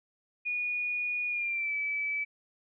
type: tone with pitch glide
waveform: sine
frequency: 2453 to 2302 Hz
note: D#7 to D7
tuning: -25 to -35 cents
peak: -29 dBFS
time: 0.45-2.25 s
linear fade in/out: 20 ms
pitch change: -110 cents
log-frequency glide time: 1.28-1.74 s
effects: none